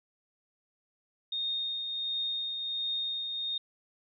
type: tone with tremolo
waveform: sine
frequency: 3689 Hz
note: A#7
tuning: 19 cents flat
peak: -29 dBFS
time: 1.32-3.58 s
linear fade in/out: 5 ms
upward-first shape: triangle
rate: 1.4 Hz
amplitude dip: 40%
effects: none